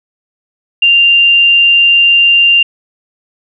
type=tone; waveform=sine; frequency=2787 Hz; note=F7; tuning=4 cents flat; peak=-4 dBFS; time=0.82-2.63 s; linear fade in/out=5 ms; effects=none